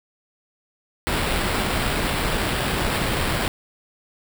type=noise with sample-and-hold; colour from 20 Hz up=pink; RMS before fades=-23 dBFS; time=1.07-3.48 s; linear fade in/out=0 ms; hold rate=6300 Hz; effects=none